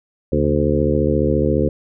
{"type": "harmonic tone with a mistuned harmonic", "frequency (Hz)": 74.5, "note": "D2", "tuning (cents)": 25, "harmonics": [1, 2, 3, 4, 5, 6, 7], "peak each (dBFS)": [-22, -22, -22, -22, -22, -22, -22], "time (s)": [0.32, 1.69], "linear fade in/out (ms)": 5, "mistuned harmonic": 2, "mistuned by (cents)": -95, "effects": []}